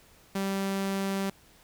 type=tone; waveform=sawtooth; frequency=195.1 Hz; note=G3; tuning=8 cents flat; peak=-24 dBFS; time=0.35-1.3 s; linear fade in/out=5 ms; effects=pink hiss -58 dBFS RMS until 1.63 s